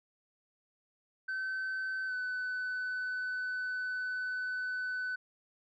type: tone with pitch glide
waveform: sine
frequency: 1533 to 1503.2 Hz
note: G6 to F#6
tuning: -39 to +27 cents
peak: -31 dBFS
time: 1.28-5.16 s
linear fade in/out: 10 ms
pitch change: -34 cents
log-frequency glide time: 2.07-2.13 s
effects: tanh soft clip ceiling -32 dBFS